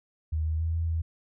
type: tone with pitch steps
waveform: sine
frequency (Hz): 78.5 / 79.1 / 81.6 / 82.6 / 81.6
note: D#2 / D#2 / E2 / E2 / E2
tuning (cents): +16 / +29 / -17 / +4 / -17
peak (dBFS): -25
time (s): 0.32-1.02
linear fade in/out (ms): 10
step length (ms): 140
effects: none